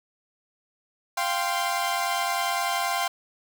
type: chord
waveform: sawtooth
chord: F suspended second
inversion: none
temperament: equal with one note detuned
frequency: 694 / 784 / 1046.5 Hz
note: F5 / G5 / C6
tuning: -11 / 0 / 0 cents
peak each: -25 dBFS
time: 1.17-3.08 s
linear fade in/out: 5 ms
effects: none